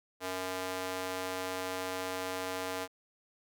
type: tone with high-pass filter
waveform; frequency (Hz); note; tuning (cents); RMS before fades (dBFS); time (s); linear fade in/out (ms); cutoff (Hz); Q
square; 92.7; F#2; +4; -37; 0.2-2.88; 50; 500; 0.92
effects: none